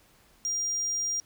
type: tone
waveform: triangle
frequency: 5700 Hz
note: F8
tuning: 34 cents sharp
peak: -26 dBFS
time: 0.45-1.2 s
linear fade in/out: 0 ms
effects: pink hiss -61 dBFS RMS until 1.25 s